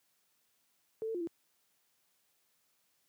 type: tone with pitch steps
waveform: sine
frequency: 442.8 / 448.7 / 352.1 / 334.7 Hz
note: A4 / A4 / F4 / E4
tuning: +11 / +34 / +14 / +26 cents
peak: -34 dBFS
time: 1.02-1.272 s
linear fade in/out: 0 ms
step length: 63 ms
effects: white hiss -75 dBFS RMS until 3.08 s + high-pass 100 Hz 12 dB/octave